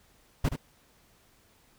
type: noise with echo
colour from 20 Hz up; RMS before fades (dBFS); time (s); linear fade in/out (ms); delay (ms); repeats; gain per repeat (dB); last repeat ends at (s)
brown; -23; 0.44-0.49; 10; 74; 1; -8; 0.564
effects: pink hiss -63 dBFS RMS until 1.78 s